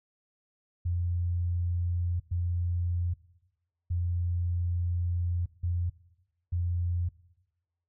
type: tone bursts at uneven times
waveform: sine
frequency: 87.31 Hz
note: F2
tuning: in tune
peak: -26 dBFS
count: 5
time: 0.85-2.2 / 2.31-3.14 / 3.9-5.46 / 5.63-5.9 / 6.52-7.09 s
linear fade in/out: 10 ms
effects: noise-tail reverb RT60 1.0 s tail -19 dB re dry